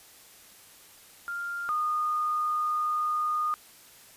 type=tone pair in turn; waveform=sine; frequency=1396.9 / 1226.4 Hz; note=F6 / D#6; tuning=0 / -25 cents; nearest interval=major second; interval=225 cents; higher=first; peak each=-31 / -25 dBFS; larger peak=second; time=1.28-1.69 / 1.69-3.54 s; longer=second; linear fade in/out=0 ms; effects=white hiss -53 dBFS RMS until 4.16 s + resampled to 32000 Hz